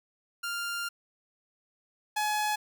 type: tone pair in turn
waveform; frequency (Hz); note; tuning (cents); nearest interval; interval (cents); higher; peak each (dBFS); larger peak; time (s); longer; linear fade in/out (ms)
sawtooth; 1396.9 / 845.7; F6 / G#5; 0 / +31; major sixth; 869; first; -28 / -23; second; 0.43-0.89 / 2.16-2.56; first; 10
effects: none